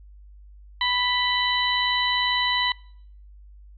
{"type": "harmonic tone with a mistuned harmonic", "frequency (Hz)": 987.8, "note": "B5", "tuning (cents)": 0, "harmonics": [1, 2, 3, 4], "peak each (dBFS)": [-26, -26, -26, -26], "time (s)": [0.81, 2.72], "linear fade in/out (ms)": 2, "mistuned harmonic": 3, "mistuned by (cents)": 39, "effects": ["noise-tail reverb RT60 0.6 s tail -23 dB re dry", "added 50 Hz sine -44 dBFS peak until 3.77 s"]}